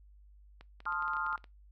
clicks, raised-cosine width 0.3 ms, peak -35 dBFS, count 12, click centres 0.61 / 0.804 / 0.855 / 0.924 / 1.024 / 1.08 / 1.135 / 1.168 / 1.265 / 1.328 / 1.378 / 1.442 s
sine chord, F dominant seventh, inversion first, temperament equal, 880 / 1046.5 / 1244.5 / 1396.9 Hz, A5 / C6 / Eb6 / F6, 0 / 0 / 0 / 0 cents, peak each -40 / -40 / -37 / -35 dBFS, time 0.86-1.36 s, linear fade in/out 2 ms
effects noise-tail reverb RT60 0.2 s tail -22 dB re dry + added 50 Hz sine -55 dBFS peak until 1.71 s

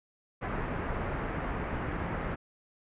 pink low-pass noise, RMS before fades -34 dBFS, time 0.41-2.36 s, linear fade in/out 20 ms, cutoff 2000 Hz, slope 24 dB/octave, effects resampled to 8000 Hz

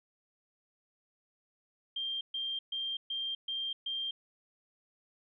sine tone bursts, 3181 Hz, G7, 25 cents sharp, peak -33 dBFS, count 6, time 1.96-4.11 s, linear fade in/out 5 ms, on 250 ms, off 130 ms, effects none

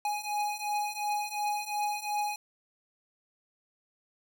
square beating tone pair, 830.6 / 833.4 Hz, G#5 / G#5, 0 / +6 cents, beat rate 2.8 Hz, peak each -35 / -33 dBFS, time 0.05-2.36 s, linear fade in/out 2 ms, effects none

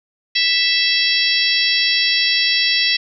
harmonic tone with a mistuned harmonic, 659.3 Hz, E5, in tune, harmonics 3 / 4 / 5 / 6 / 7 / 8, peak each -21 / -21 / -21 / -21 / -21 / -21 dBFS, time 0.35-2.97 s, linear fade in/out 10 ms, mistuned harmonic 8, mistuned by +29 cents, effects none

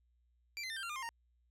25% pulse tone with pitch steps, 2349 / 2057 / 1800.9 / 1576.9 / 1380.7 / 1208.9 / 1058.5 / 926.8 Hz, D7 / C7 / A6 / G6 / F6 / D6 / C6 / A#5, 0 / -30 / +40 / +10 / -20 / +50 / +20 / -10 cents, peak -36 dBFS, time 0.57-1.09 s, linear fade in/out 0 ms, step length 65 ms, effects added 60 Hz sine -70 dBFS peak until 1.5 s + low-pass 11000 Hz 12 dB/octave

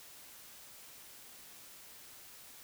silence, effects white hiss -54 dBFS RMS until 2.63 s

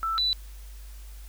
sine tone pair in turn, 1326 / 3974 Hz, E6 / B7, +10 / +10 cents, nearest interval octave + perfect fifth, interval 1900 cents, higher second, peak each -25 / -22 dBFS, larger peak second, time 0.03-0.18 / 0.18-0.33 s, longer neither, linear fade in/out 0 ms, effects added 50 Hz sine -40 dBFS peak until 1.28 s + white hiss -54 dBFS RMS until 1.28 s

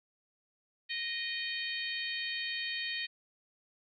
harmonic tone with a mistuned harmonic, 622.3 Hz, D#5, in tune, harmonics 3 / 4 / 5 / 6 / 7, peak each -39 / -40 / -41 / -42 / -42 dBFS, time 0.89-3.07 s, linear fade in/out 20 ms, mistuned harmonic 4, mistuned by -21 cents, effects none

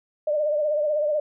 sine tone with vibrato, 600 Hz, D5, 37 cents sharp, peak -20 dBFS, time 0.27-1.2 s, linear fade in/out 5 ms, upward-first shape sine, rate 16 Hz, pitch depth 57 cents each way, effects none

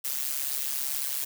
blue noise with amplitude modulation, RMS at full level -27 dBFS, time 0.04-1.25 s, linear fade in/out 10 ms, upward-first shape sine, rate 138 Hz, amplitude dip 85%, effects none

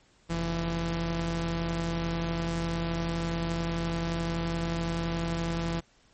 sawtooth tone pair together, 44.78 / 167.5 Hz, F1 / E3, +44 / +28 cents, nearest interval octave + major seventh, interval 2284 cents, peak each -31 / -25 dBFS, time 0.29-5.81 s, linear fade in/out 20 ms, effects pink hiss -63 dBFS RMS until 6.13 s + MP3 32 kbps

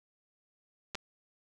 clicks, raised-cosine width 0.2 ms, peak -20 dBFS, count 2, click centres 0.948 / 0.953 s, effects none

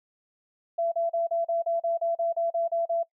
sine tone bursts, 673 Hz, E5, 36 cents sharp, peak -23 dBFS, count 13, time 0.78-3.032 s, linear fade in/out 10 ms, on 140 ms, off 36 ms, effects noise-tail reverb RT60 0.1 s tail -21 dB re dry

